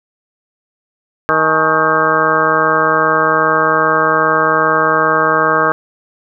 harmonic tone with a mistuned harmonic, 157.5 Hz, D#3, 21 cents sharp, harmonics 1 / 2 / 3 / 4 / 5 / 6 / 7 / 8 / 9 / 10, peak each -27 / -23 / -18 / -19 / -22 / -28 / -16 / -16 / -24 / -16 dBFS, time 1.29-5.72 s, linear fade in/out 0 ms, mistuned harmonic 5, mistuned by +120 cents, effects none

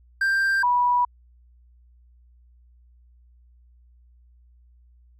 triangle / sine tone pair in turn, 1581 / 977.2 Hz, G6 / B5, +14 / -19 cents, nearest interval minor sixth, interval 833 cents, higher first, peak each -17 dBFS, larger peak neither, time 0.21-0.63 / 0.63-1.05 s, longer neither, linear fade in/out 5 ms, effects added 60 Hz sine -52 dBFS peak until 5.19 s

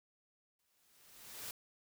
white noise with exponential growth, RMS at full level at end -43 dBFS, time 0.59-1.51 s, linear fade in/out 2 ms, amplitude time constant 200 ms, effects none

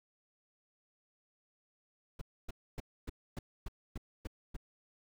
brown noise bursts, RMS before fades -39 dBFS, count 9, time 2.19-4.566 s, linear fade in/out 5 ms, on 24 ms, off 270 ms, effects none

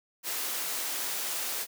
white high-pass noise, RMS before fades -33 dBFS, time 0.23-1.67 s, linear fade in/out 50 ms, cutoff 330 Hz, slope 12 dB/octave, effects none

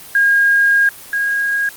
sine tone pair in turn, 1625 / 1635.4 Hz, G#6 / G#6, -38 / -27 cents, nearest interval unison, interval 11 cents, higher second, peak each -9 / -14 dBFS, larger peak first, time 0.15-0.89 / 1.13-1.69 s, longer first, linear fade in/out 2 ms, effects white hiss -36 dBFS RMS until 1.76 s + Opus 24 kbps

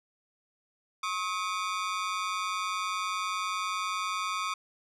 sawtooth ring-modulated tone, 1180 Hz, D6, 8 cents sharp, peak -23 dBFS, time 1.03-4.54 s, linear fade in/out 5 ms, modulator 95 Hz, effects low-pass 7000 Hz 12 dB/octave

